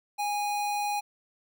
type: tone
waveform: square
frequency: 824 Hz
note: G#5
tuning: 14 cents flat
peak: -28 dBFS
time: 0.18-1.01 s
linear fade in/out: 20 ms
effects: none